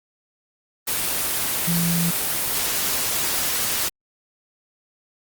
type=tone in noise; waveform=sine; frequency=170 Hz; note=F3; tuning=46 cents flat; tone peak=-20 dBFS; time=1.67-2.11 s; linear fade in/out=10 ms; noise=white; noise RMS=-23 dBFS; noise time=0.87-3.89 s; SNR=0 dB; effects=Opus 24 kbps